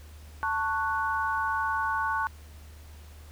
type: chord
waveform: sine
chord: F# minor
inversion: first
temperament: just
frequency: 888 / 1110 / 1480 Hz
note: A5 / C#6 / F#6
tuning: +16 / +2 / 0 cents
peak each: -30 dBFS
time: 0.43-2.27 s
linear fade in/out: 0 ms
effects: added 75 Hz sine -45 dBFS peak until 3.31 s + pink hiss -55 dBFS RMS until 3.31 s